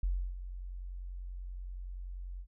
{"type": "tone with ADSR envelope", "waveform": "sine", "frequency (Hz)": 45.2, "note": "F#1", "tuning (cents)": -40, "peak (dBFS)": -27, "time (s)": [0.03, 2.47], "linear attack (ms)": 4, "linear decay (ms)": 310, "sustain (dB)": -12, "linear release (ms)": 74, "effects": []}